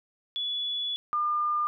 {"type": "tone pair in turn", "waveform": "sine", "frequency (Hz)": [3418, 1204.3], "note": ["G#7", "D6"], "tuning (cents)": [49, 43], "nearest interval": "octave + tritone", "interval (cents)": 1806, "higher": "first", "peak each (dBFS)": [-28, -24], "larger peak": "second", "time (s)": [[0.36, 0.96], [1.13, 1.67]], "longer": "first", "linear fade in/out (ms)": 0, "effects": []}